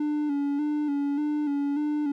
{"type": "tone with vibrato", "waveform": "triangle", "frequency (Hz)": 291.1, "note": "D4", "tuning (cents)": -15, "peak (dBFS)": -22, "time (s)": [0, 2.12], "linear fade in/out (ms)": 5, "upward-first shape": "square", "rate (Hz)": 1.7, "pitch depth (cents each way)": 42, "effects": []}